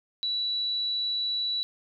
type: tone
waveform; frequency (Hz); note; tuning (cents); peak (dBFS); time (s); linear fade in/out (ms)
sine; 3937; B7; -6; -26; 0.23-1.63; 0
effects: none